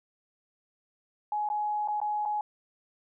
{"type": "tone with dropouts", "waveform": "sine", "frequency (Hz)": 840, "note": "G#5", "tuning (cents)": 19, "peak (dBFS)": -27, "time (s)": [1.32, 2.41], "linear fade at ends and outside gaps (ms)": 2, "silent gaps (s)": [[1.489, 1.5], [1.876, 1.884], [2.002, 2.015], [2.253, 2.258]], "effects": []}